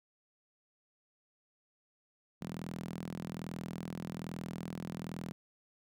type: tone with high-pass filter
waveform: sawtooth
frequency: 41.2 Hz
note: E1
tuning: in tune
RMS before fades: -42 dBFS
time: 2.41-5.32 s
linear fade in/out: 0 ms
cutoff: 180 Hz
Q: 3.3
effects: none